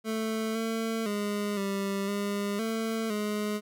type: tone with pitch steps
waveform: 25% pulse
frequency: 220.9 / 225 / 205.9 / 197.4 / 202.5 / 223.9 / 209.7 Hz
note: A3 / A3 / G#3 / G3 / G#3 / A3 / G#3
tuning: +7 / +39 / -15 / +12 / -43 / +30 / +17 cents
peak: -25 dBFS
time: 0.04-3.61 s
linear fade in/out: 50 ms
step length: 510 ms
effects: none